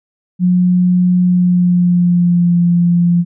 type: tone with pitch glide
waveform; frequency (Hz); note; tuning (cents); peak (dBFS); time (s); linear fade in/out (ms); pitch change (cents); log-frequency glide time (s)
sine; 180 to 173.37; F#3 to F3; -47 to -12; -8; 0.39-3.25; 50; -65; 1.23-2.57
effects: none